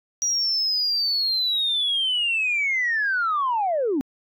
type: linear sweep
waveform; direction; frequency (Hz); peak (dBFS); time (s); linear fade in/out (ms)
sine; down; 5780 to 249.1; -19; 0.22-4.01; 0
effects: tanh soft clip ceiling -16 dBFS